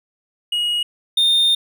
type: tone pair in turn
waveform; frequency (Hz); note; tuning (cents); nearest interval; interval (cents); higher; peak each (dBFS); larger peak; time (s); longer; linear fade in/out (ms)
triangle; 2890 / 3641; F#7 / A#7; -41 / -41; major third; 400; second; -16 / -11; second; 0.52-0.83 / 1.17-1.55; second; 5
effects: none